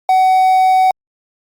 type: tone with quantisation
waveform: triangle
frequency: 751 Hz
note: F#5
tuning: 26 cents sharp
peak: -6 dBFS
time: 0.09-0.91 s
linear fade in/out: 2 ms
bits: 6
effects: Opus 48 kbps